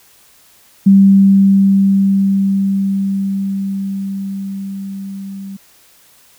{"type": "tone with level ramp", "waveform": "sine", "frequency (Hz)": 195.6, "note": "G3", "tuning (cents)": -4, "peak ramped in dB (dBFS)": [-3, -25], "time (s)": [0.86, 5.57], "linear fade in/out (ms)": 10, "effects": ["white hiss -48 dBFS RMS until 6.38 s"]}